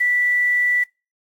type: tone with quantisation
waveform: sine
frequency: 1966 Hz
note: B6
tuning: 8 cents flat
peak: -15 dBFS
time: 0-0.84 s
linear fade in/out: 10 ms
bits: 7
effects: noise-tail reverb RT60 0.3 s tail -25 dB re dry + AAC 64 kbps